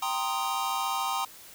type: chord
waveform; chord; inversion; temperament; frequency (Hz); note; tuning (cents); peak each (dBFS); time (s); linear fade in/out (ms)
square; C minor seventh; second; equal; 784 / 932.3 / 1046.5 / 1244.5; G5 / Bb5 / C6 / Eb6; 0 / 0 / 0 / 0; -34; 0.02-1.25; 5
effects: white hiss -49 dBFS RMS until 1.54 s